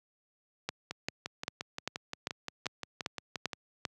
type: two click trains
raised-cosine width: 0.2 ms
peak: -15 / -19 dBFS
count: 9 / 16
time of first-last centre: 0.69-3.852 / 0.91-3.532 s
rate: 2.53 / 5.72 Hz
effects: high-pass 100 Hz 12 dB/octave